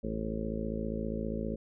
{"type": "harmonic tone with a mistuned harmonic", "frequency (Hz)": 55, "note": "A1", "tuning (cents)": 0, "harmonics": [1, 2, 3, 4, 5, 6, 7, 8, 9, 10], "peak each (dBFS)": [-39, -45, -41, -36, -46, -43, -44, -41, -48, -42], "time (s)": [0.03, 1.56], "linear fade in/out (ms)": 10, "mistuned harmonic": 10, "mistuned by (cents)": -18, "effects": []}